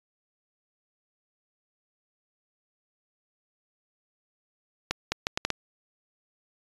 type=accelerating click train; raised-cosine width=0.2 ms; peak=-8 dBFS; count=6; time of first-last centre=4.91-5.503 s; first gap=210 ms; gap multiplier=0.71; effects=resampled to 24000 Hz